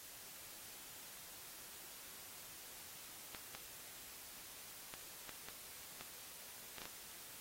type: clicks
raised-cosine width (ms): 0.2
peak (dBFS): -29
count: 9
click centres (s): 3.348 / 3.55 / 4.939 / 5.293 / 5.486 / 6.01 / 6.783 / 6.818 / 6.855
effects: white hiss -54 dBFS RMS until 7.4 s + AAC 48 kbps